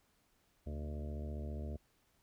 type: harmonic tone with a mistuned harmonic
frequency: 74.8 Hz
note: D2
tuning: 32 cents sharp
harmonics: 1 / 2 / 3 / 4 / 5 / 6 / 7 / 8 / 9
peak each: -40 / -50 / -48 / -55 / -54 / -56 / -59 / -54 / -59 dBFS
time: 0.66-1.77 s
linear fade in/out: 10 ms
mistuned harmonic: 2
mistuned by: -86 cents
effects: pink hiss -74 dBFS RMS until 2.22 s